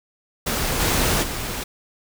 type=noise with level steps; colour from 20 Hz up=pink; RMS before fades=-23 / -20 / -28 dBFS; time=0.46-1.64 s; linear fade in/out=10 ms; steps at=0.79 / 1.22 s; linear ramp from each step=20 ms; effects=none